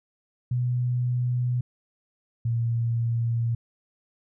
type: tone pair in turn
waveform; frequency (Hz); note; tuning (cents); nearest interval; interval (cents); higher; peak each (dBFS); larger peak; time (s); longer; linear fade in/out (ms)
sine; 123.47 / 116.54; B2 / A#2; 0 / 0; minor second; 100; first; -22; neither; 0.51-1.61 / 2.45-3.55; neither; 5
effects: none